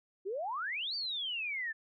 sine exponential two-way sweep, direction up then down, 359.9 to 4699 to 1732 Hz, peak -34 dBFS, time 0.25-1.73 s, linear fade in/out 20 ms, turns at 0.95 s, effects none

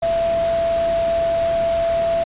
sine tone in noise, 669 Hz, E5, 25 cents sharp, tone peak -16 dBFS, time 0.02-2.24 s, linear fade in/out 10 ms, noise pink, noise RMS -31 dBFS, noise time 0.02-2.24 s, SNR +12 dB, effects resampled to 8000 Hz

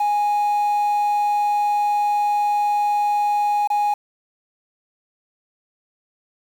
triangle tone with dropouts, 828 Hz, G#5, 5 cents flat, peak -14 dBFS, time 0-3.94 s, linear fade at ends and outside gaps 5 ms, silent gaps 3.675-3.701 s, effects tanh soft clip ceiling -10 dBFS + 7-bit

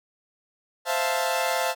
sawtooth chord, F major seventh, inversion second, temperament equal, 523.3 / 659.3 / 698.5 / 880 Hz, C5 / E5 / F5 / A5, 0 / 0 / 0 / 0 cents, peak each -25 dBFS, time 0.85-1.75 s, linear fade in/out 50 ms, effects none

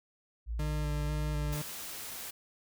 sine tone, 56.6 Hz, A1, 50 cents sharp, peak -32 dBFS, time 0.46-1.57 s, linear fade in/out 50 ms
40% pulse tone with vibrato, 149.7 Hz, D3, 33 cents sharp, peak -33 dBFS, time 0.59-1.62 s, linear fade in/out 5 ms, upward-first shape square, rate 2 Hz, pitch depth 14 cents each way
white noise, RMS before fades -42 dBFS, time 1.52-2.31 s, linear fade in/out 10 ms
effects none

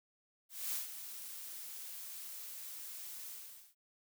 blue noise with ADSR envelope, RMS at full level -37 dBFS, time 0.49-3.75 s, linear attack 240 ms, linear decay 140 ms, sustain -10 dB, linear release 460 ms, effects none

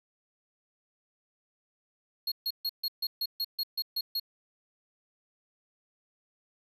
square tone bursts, 4300 Hz, C8, 47 cents sharp, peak -29 dBFS, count 11, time 2.27-4.198 s, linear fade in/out 5 ms, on 48 ms, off 140 ms, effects none

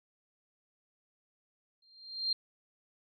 sine tone with exponential growth, 4186 Hz, C8, in tune, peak -26 dBFS, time 1.82-2.33 s, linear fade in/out 5 ms, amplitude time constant 110 ms, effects none

